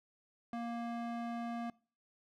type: tone with band-pass filter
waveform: square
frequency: 234.4 Hz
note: A#3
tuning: 10 cents sharp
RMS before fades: -40 dBFS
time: 0.53-1.7 s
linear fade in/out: 2 ms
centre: 630 Hz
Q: 0.71
effects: noise-tail reverb RT60 0.4 s tail -23 dB re dry